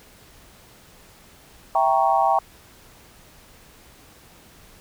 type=chord; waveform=sine; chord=E diminished seventh; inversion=none; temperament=equal; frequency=659.3 / 784 / 932.3 / 1108.7 Hz; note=E5 / G5 / Bb5 / Db6; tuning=0 / 0 / 0 / 0 cents; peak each=-23 / -19 / -22 / -24 dBFS; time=1.75-2.39 s; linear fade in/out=2 ms; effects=pink hiss -50 dBFS RMS until 4.8 s